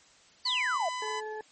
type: tone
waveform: sawtooth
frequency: 1002 Hz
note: B5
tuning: 25 cents sharp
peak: -29 dBFS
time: 0.45-1.21 s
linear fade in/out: 20 ms
type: exponential sweep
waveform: sine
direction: down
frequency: 4699 to 622.3 Hz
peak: -27 dBFS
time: 0.45-0.89 s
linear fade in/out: 5 ms
type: harmonic tone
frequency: 431 Hz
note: A4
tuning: 36 cents flat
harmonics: 1 / 2 / 4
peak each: -37 / -40 / -44 dBFS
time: 1.02-1.41 s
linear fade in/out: 2 ms
effects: white hiss -59 dBFS RMS until 1.51 s + MP3 32 kbps